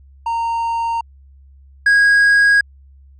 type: tone pair in turn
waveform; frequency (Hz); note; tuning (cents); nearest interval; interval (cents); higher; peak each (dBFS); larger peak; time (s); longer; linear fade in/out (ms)
triangle; 923 / 1644.6; A#5 / G#6; -17 / -17; minor seventh; 1000; second; -15 / -7; second; 0.26-1.01 / 1.86-2.61; neither; 5
effects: added 68 Hz sine -42 dBFS peak until 3.19 s + resampled to 24000 Hz